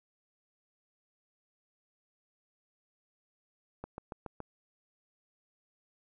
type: click train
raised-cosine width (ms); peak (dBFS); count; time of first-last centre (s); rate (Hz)
1; -26; 5; 3.84-4.403; 7.1
effects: none